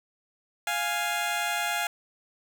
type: tone pair together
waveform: 15% pulse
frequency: 699 / 830 Hz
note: F5 / G#5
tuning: +1 / -1 cents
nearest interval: minor third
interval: 298 cents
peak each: -23 dBFS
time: 0.67-1.87 s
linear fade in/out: 2 ms
effects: none